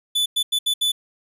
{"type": "tone bursts at uneven times", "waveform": "45% pulse", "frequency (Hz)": 3483, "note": "A7", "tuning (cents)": -18, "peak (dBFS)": -18, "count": 5, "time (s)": [[0.15, 0.26], [0.36, 0.43], [0.52, 0.59], [0.66, 0.74], [0.81, 0.92]], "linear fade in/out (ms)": 10, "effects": ["resampled to 32000 Hz", "10-bit"]}